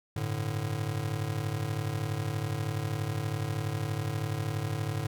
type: chord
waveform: square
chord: G suspended second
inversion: none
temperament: just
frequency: 98 / 110.25 / 147 Hz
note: G2 / A2 / D3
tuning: 0 / +4 / +2 cents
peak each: -38 / -34 / -35 dBFS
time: 0.16-5.07 s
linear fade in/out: 5 ms
effects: none